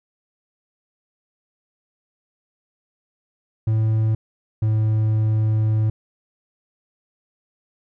triangle tone pair in turn, 110 / 108.8 Hz, A2 / A2, 0 / -19 cents, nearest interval unison, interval 19 cents, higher first, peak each -14 dBFS, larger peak neither, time 3.67-4.15 / 4.62-5.9 s, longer second, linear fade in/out 5 ms, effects none

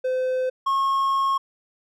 triangle tone pair in turn, 513 / 1087 Hz, C5 / C#6, -34 / -34 cents, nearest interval octave + minor second, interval 1300 cents, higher second, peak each -19 / -17 dBFS, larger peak second, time 0.04-0.5 / 0.66-1.38 s, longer second, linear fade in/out 10 ms, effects none

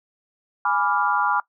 sine chord, G# diminished seventh, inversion none, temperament equal, 830.6 / 987.8 / 1174.7 / 1396.9 Hz, G#5 / B5 / D6 / F6, 0 / 0 / 0 / 0 cents, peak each -24 dBFS, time 0.65-1.4 s, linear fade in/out 2 ms, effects noise-tail reverb RT60 0.1 s tail -20 dB re dry

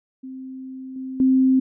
sine tone with level steps, 261.6 Hz, C4, in tune, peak -32 / -28 / -13 dBFS, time 0.23-1.6 s, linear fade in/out 10 ms, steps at 0.96 / 1.2 s, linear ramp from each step 2 ms, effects none

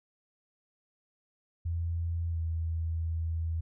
sine tone with pitch glide, 84.2 to 81.94 Hz, E2 to E2, +37 to -10 cents, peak -29 dBFS, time 1.65-3.61 s, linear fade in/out 10 ms, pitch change -47 cents, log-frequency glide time 2.3-2.38 s, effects none

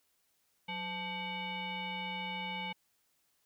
sine tone with frequency modulation, 1566 Hz, G6, 2 cents flat, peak -36 dBFS, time 0.68-2.73 s, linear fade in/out 10 ms, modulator 691 Hz, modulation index 2.2, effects white hiss -75 dBFS RMS until 3.45 s

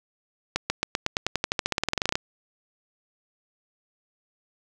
accelerating click train, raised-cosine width 0.2 ms, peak -6 dBFS, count 23, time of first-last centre 0.56-2.155 s, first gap 140 ms, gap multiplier 0.93, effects none

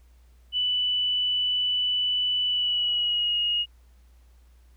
sine tone with pitch glide, 2979 to 2873 Hz, F#7 to F7, +11 to +48 cents, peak -22 dBFS, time 0.52-3.66 s, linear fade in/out 50 ms, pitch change -63 cents, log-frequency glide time 2.44-3.38 s, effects added 60 Hz sine -52 dBFS peak until 4.76 s + pink hiss -67 dBFS RMS until 4.76 s

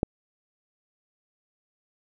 click, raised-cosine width 2 ms, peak -9 dBFS, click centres 0.031 s, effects none

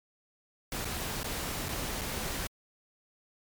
pink noise with dropouts, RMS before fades -35 dBFS, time 0.72-2.47 s, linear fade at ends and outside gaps 1 ms, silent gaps 0.847-0.853 / 1.232-1.243 / 1.685-1.69 / 2.012-2.016 s, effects MP3 96 kbps

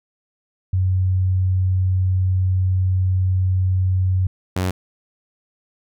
sine / sawtooth tone pair in turn, 93 / 92.2 Hz, F#2 / F#2, +9 / -6 cents, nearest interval unison, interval 15 cents, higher first, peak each -15 dBFS, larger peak neither, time 0.73-4.27 / 4.56-4.71 s, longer first, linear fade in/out 5 ms, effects none

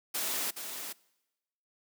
white noise with echo, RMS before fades -33 dBFS, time 0.14-0.51 s, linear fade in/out 10 ms, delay 420 ms, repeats 1, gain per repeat -7 dB, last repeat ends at 0.93 s, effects noise-tail reverb RT60 1.0 s tail -23 dB re dry + high-pass 200 Hz 12 dB/octave

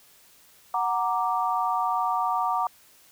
sine chord, Gb augmented, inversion none, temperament equal, 740 / 932.3 / 1174.7 Hz, Gb5 / Bb5 / D6, 0 / 0 / 0 cents, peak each -27 / -27 / -27 dBFS, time 0.74-2.67 s, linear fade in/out 2 ms, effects white hiss -56 dBFS RMS until 3.11 s

